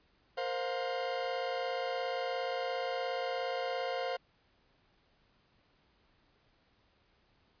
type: chord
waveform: 40% pulse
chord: Bb suspended second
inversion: none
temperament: equal with one note detuned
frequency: 466.2 / 523.3 / 710.7 Hz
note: Bb4 / C5 / F5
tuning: 0 / 0 / +30 cents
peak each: -40 / -35 / -37 dBFS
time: 0.37-4.17 s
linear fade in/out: 10 ms
effects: pink hiss -70 dBFS RMS until 7.6 s + resampled to 11025 Hz